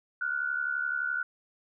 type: tone pair together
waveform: sine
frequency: 1415 / 1486.7 Hz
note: F6 / F#6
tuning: +22 / +8 cents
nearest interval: minor second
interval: 86 cents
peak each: -32 / -30 dBFS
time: 0.21-1.23 s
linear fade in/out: 5 ms
effects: none